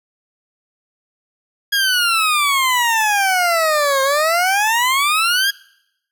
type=exponential two-way sweep; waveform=20% pulse; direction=down then up; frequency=1653 to 531 to 1653 Hz; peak=-9 dBFS; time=1.72-5.51 s; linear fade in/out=10 ms; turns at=4.02 s; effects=noise-tail reverb RT60 0.8 s tail -23 dB re dry